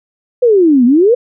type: exponential two-way sweep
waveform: sine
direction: down then up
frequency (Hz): 512 to 233.1 to 512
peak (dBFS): -5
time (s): 0.42-1.15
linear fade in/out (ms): 10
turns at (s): 0.85
effects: none